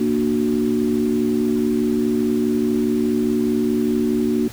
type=chord; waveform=sine; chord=Bb augmented; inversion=none; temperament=equal with one note detuned; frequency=233.1 / 297.9 / 370 Hz; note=Bb3 / D4 / F#4; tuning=0 / +25 / 0 cents; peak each=-19 / -22 / -22 dBFS; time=0-4.48 s; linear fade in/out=5 ms; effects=added 119 Hz sine -37 dBFS peak until 4.52 s + pink hiss -39 dBFS RMS until 4.52 s